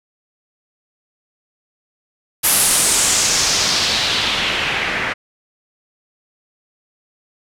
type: noise with low-pass filter sweep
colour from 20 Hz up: white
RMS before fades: -17 dBFS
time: 2.43-5.14 s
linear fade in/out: 20 ms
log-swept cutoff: 12000 to 1900 Hz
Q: 2.1
effects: none